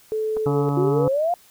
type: tone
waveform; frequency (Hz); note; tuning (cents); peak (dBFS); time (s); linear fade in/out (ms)
sine; 435.2; A4; -19; -21; 0.12-0.69; 0
type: clicks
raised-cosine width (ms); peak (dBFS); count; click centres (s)
1; -22; 2; 0.367 / 0.371
type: harmonic tone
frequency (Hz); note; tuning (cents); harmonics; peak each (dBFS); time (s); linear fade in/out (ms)
142.3; C#3; +46; 1 / 2 / 3 / 4 / 5 / 6 / 7 / 8 / 9; -22 / -25 / -32 / -35 / -35 / -32 / -38 / -37 / -35; 0.46-1.08; 2
type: exponential sweep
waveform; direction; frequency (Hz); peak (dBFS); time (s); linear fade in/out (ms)
sine; up; 349.2 to 723; -18; 0.77-1.34; 2
effects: white hiss -53 dBFS RMS until 1.5 s